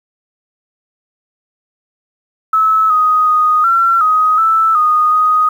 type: tone with pitch steps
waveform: sine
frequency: 1299 / 1250 / 1242 / 1357 / 1256 / 1319 / 1235 / 1248 Hz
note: E6 / D#6 / D#6 / E6 / D#6 / E6 / D#6 / D#6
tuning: -26 / +8 / -3 / +50 / +16 / +1 / -13 / +5 cents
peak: -8 dBFS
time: 2.53-5.49 s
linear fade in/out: 5 ms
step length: 370 ms
effects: 7-bit